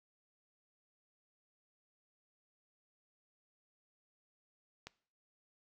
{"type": "click", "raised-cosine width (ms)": 0.2, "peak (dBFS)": -28, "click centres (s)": 4.87, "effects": ["noise-tail reverb RT60 0.5 s tail -20 dB re dry"]}